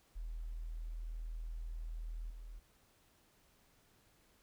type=tone with level steps; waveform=sine; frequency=40.44 Hz; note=E1; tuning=32 cents flat; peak=-40 / -46 dBFS; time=0.15-2.6 s; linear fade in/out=20 ms; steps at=2.3 s; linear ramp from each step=2 ms; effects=pink hiss -70 dBFS RMS until 4.42 s